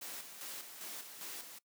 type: noise with tremolo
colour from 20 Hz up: white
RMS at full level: -45 dBFS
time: 0.01-1.59 s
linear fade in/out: 10 ms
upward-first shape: square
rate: 2.5 Hz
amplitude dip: 50%
effects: noise-tail reverb RT60 0.1 s tail -20 dB re dry + high-pass 200 Hz 12 dB/octave